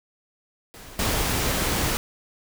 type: noise with level steps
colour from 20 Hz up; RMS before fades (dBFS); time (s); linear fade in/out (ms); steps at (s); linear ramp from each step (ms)
pink; -43 / -24; 0.74-1.97; 0; 0.99; 2
effects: none